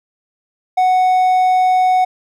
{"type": "tone", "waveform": "triangle", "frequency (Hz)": 740, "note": "F#5", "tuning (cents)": 0, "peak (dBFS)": -8, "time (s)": [0.77, 2.05], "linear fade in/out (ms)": 10, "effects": []}